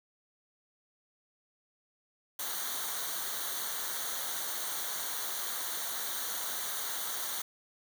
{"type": "noise with comb filter", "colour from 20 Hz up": "white", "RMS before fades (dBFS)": -36, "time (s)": [2.39, 7.42], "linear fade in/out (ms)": 5, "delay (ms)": 0.39, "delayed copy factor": -0.75, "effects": []}